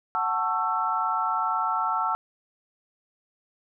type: chord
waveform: sine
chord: F# minor seventh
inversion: none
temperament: just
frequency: 740 / 888 / 1110 / 1332 Hz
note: F#5 / A5 / C#6 / E6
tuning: 0 / +16 / +2 / +18 cents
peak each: -31 / -28 / -32 / -26 dBFS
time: 0.15-2.15 s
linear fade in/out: 0 ms
effects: none